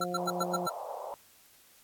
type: harmonic tone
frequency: 177.7 Hz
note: F3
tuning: 30 cents sharp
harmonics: 1 / 2 / 3 / 4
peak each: -38 / -38 / -38 / -38 dBFS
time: 0-0.67 s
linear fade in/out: 5 ms
type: tone bursts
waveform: square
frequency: 1351 Hz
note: E6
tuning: 42 cents sharp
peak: -29 dBFS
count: 6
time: 0.01-0.696 s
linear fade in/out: 5 ms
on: 31 ms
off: 100 ms
type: band-pass noise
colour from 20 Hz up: pink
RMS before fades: -40 dBFS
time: 0.18-1.14 s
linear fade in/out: 0 ms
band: 520 to 1000 Hz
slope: 48 dB/octave
effects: white hiss -60 dBFS RMS until 1.83 s + AAC 64 kbps